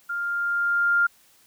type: tone with level ramp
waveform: sine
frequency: 1400 Hz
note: F6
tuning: 4 cents sharp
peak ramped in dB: -26 to -16 dBFS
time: 0.09-1.07 s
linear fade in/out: 10 ms
effects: white hiss -58 dBFS RMS until 1.46 s